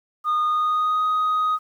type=tone with pitch glide; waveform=sine; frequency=1226 to 1251 Hz; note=D#6 to D#6; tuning=-26 to +9 cents; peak=-16 dBFS; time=0.24-1.59 s; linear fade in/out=50 ms; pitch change=+35 cents; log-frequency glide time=0.44-1.04 s; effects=tanh soft clip ceiling -17 dBFS + 9-bit